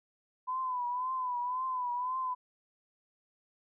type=tone with vibrato; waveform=sine; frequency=1004 Hz; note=B5; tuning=28 cents sharp; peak=-31 dBFS; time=0.47-2.35 s; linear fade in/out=20 ms; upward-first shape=triangle; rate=1.9 Hz; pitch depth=75 cents each way; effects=none